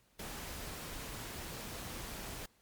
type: noise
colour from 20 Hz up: pink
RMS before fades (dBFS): -44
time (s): 0.19-2.46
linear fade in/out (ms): 5
effects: pink hiss -70 dBFS RMS until 2.61 s + MP3 96 kbps